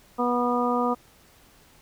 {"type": "harmonic tone", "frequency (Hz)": 244, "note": "B3", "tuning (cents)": -21, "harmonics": [1, 2, 3, 4, 5], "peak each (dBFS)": [-26, -27, -29, -29, -28], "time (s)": [0.18, 0.95], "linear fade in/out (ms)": 20, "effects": ["pink hiss -56 dBFS RMS until 1.81 s"]}